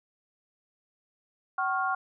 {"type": "tone cluster", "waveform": "sine", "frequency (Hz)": [761, 1096, 1402], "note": ["F#5", "C#6", "F6"], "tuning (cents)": [48, -20, 6], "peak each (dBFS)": -30, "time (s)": [1.58, 1.95], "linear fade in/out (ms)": 5, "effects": []}